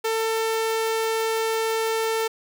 sawtooth tone, 447 Hz, A4, 27 cents sharp, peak -18 dBFS, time 0.04-2.28 s, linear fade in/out 10 ms, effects none

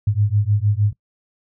sine beating tone pair, 100.7 / 107.2 Hz, G2 / A2, +47 / -45 cents, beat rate 6.5 Hz, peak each -18 dBFS, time 0.07-0.93 s, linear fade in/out 5 ms, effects noise-tail reverb RT60 0.1 s tail -23 dB re dry

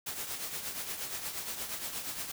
white noise with tremolo, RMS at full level -36 dBFS, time 0.06-2.32 s, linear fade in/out 10 ms, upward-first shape triangle, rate 8.5 Hz, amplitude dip 60%, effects none

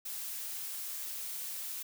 blue noise, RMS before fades -40 dBFS, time 0.05-1.83 s, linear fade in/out 10 ms, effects none

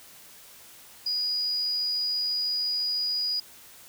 sine tone, 4907 Hz, D#8, 25 cents flat, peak -25 dBFS, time 1.06-3.4 s, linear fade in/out 5 ms, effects white hiss -50 dBFS RMS until 3.88 s

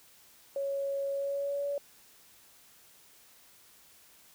sine tone with pitch glide, 554.4 to 568.7 Hz, C#5 to C#5, 0 to +44 cents, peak -30 dBFS, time 0.56-1.78 s, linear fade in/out 2 ms, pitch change +44 cents, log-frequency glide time 1.12-1.67 s, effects white hiss -59 dBFS RMS until 4.34 s

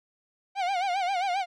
45% pulse tone with vibrato, 750 Hz, F#5, 23 cents sharp, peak -25 dBFS, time 0.55-1.46 s, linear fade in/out 50 ms, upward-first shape sine, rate 7.5 Hz, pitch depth 120 cents each way, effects low-pass 4000 Hz 12 dB/octave

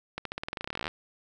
accelerating click train, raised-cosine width 0.3 ms, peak -17 dBFS, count 22, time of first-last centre 0.18-0.879 s, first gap 73 ms, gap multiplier 0.91, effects none

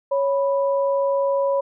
sine tone pair together, 554 / 985.7 Hz, C#5 / B5, -1 / -4 cents, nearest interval minor seventh, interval 997 cents, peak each -18 / -26 dBFS, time 0.11-1.61 s, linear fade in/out 10 ms, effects none

